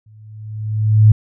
sine tone with exponential growth, 107.7 Hz, A2, 37 cents flat, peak -3 dBFS, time 0.06-1.12 s, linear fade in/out 5 ms, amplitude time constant 230 ms, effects none

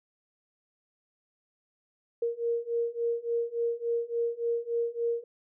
sine beating tone pair, 466.2 / 469.7 Hz, A#4 / A#4, 0 / +13 cents, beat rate 3.5 Hz, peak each -31 / -30 dBFS, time 2.22-5.24 s, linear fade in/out 5 ms, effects none

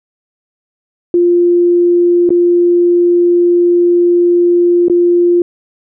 sine tone with dropouts, 349.2 Hz, F4, in tune, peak -6 dBFS, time 1.14-5.42 s, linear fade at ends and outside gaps 2 ms, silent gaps 2.292-2.304 / 4.883-4.898 s, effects none

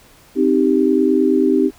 sine chord, C minor, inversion none, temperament equal, 261.6 / 311.1 / 392 Hz, C4 / Eb4 / G4, 0 / 0 / 0 cents, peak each -16 dBFS, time 0.35-1.71 s, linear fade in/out 50 ms, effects pink hiss -48 dBFS RMS until 1.78 s

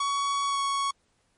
45% pulse tone with pitch glide, 1122 to 1111 Hz, C#6 to C#6, +21 to +4 cents, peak -25 dBFS, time 0-0.91 s, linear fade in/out 5 ms, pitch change -17 cents, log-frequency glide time 0.47-0.59 s, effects pink hiss -70 dBFS RMS until 1.37 s + MP3 48 kbps

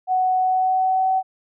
sine tone with pitch glide, 743 to 756.9 Hz, F#5 to F#5, +7 to +39 cents, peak -16 dBFS, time 0.07-1.23 s, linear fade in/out 50 ms, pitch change +32 cents, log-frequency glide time 0.37-1.09 s, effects none

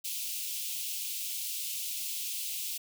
white high-pass noise, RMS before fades -36 dBFS, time 0.04-2.78 s, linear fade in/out 10 ms, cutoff 2500 Hz, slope 48 dB/octave, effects none

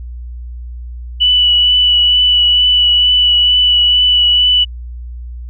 sine tone with vibrato, 2960 Hz, F#7, in tune, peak -7 dBFS, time 1.2-4.65 s, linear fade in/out 20 ms, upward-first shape triangle, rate 2.2 Hz, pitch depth 16 cents each way, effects added 60 Hz sine -24 dBFS peak until 5.49 s

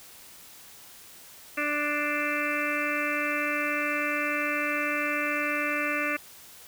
harmonic tone with a mistuned harmonic, 294.5 Hz, D4, 5 cents sharp, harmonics 1 / 2 / 4 / 5 / 6 / 7 / 8 / 9, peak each -34 / -34 / -34 / -34 / -34 / -34 / -34 / -34 dBFS, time 1.57-6.17 s, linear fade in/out 10 ms, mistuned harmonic 7, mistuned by +19 cents, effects white hiss -49 dBFS RMS until 6.67 s

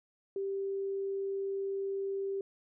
sine tone, 392 Hz, G4, in tune, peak -32 dBFS, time 0.36-2.41 s, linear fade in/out 2 ms, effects none

